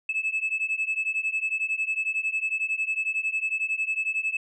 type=beating tone pair; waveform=sine; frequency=2600 / 2611 Hz; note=E7 / E7; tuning=-24 / -17 cents; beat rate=11 Hz; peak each=-27 / -26 dBFS; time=0.09-4.37 s; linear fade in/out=5 ms; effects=tanh soft clip ceiling -20 dBFS